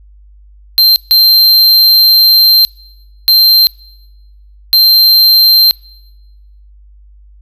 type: tone bursts at uneven times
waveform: square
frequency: 4146 Hz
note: C8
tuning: 17 cents flat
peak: -4 dBFS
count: 4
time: 0.78-0.96 / 1.11-2.65 / 3.28-3.67 / 4.73-5.71 s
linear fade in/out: 0 ms
effects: noise-tail reverb RT60 1.0 s tail -24 dB re dry + added 50 Hz sine -37 dBFS peak until 7.41 s